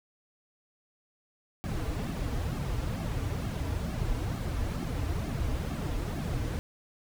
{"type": "noise with flanger", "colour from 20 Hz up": "brown", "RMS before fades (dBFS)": -32, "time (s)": [1.64, 6.59], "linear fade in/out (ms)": 0, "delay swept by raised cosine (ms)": [2, 5.6], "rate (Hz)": 2.2, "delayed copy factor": -0.85, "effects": []}